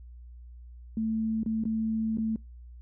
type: tone with dropouts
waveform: sine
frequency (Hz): 221.4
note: A3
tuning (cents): +11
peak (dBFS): -26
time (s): 0.97-2.36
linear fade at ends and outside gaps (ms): 2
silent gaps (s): 1.433-1.461 / 1.638-1.653 / 2.173-2.183
effects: noise-tail reverb RT60 0.2 s tail -26 dB re dry + added 60 Hz sine -44 dBFS peak until 2.81 s